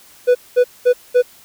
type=tone bursts; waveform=triangle; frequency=493.9 Hz; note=B4; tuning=in tune; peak=-6 dBFS; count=4; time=0.27-1.224 s; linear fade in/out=20 ms; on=81 ms; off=210 ms; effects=white hiss -46 dBFS RMS until 1.44 s